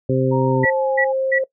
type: harmonic tone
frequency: 130.81 Hz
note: C3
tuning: in tune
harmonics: 1 / 2 / 3 / 4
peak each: -19 / -21 / -21 / -22 dBFS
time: 0.09-0.65 s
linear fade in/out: 5 ms
type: tone with pitch glide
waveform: sine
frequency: 932.3 to 825.8 Hz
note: A#5 to G#5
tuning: 0 to -10 cents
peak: -23 dBFS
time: 0.31-1.13 s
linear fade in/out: 20 ms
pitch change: -210 cents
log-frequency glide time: 0.49-0.93 s
type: tone bursts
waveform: sine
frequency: 1945 Hz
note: B6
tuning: 27 cents flat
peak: -16 dBFS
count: 3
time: 0.63-1.389 s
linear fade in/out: 10 ms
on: 73 ms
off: 270 ms
type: tone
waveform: sine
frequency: 530 Hz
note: C5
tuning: 22 cents sharp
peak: -17 dBFS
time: 0.65-1.44 s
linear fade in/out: 5 ms
effects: noise-tail reverb RT60 0.1 s tail -19 dB re dry